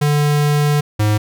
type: tone pair in turn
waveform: square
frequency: 147.2 / 105.84 Hz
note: D3 / G#2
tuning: +4 / +33 cents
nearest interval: tritone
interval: 571 cents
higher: first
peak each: -13 dBFS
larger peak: neither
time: 0.01-0.81 / 0.99-1.18 s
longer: first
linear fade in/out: 10 ms
effects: none